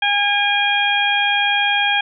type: harmonic tone with a mistuned harmonic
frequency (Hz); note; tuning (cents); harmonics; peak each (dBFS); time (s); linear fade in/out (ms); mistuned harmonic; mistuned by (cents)
815; G#5; -33; 1 / 2 / 3 / 4; -20 / -20 / -20 / -20; 0.02-2.01; 5; 3; -17
effects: none